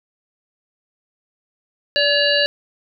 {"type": "harmonic tone with a mistuned harmonic", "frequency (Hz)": 568, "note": "C#5", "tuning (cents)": 42, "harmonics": [1, 3, 5, 7, 8], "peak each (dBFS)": [-19, -20, -20, -21, -23], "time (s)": [1.96, 2.46], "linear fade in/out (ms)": 0, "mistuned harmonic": 1, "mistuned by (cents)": 30, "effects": []}